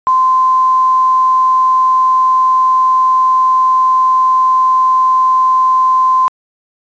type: tone with quantisation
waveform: sine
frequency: 1035 Hz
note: C6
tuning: 19 cents flat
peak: -7 dBFS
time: 0.07-6.28 s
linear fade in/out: 0 ms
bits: 6
effects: resampled to 16000 Hz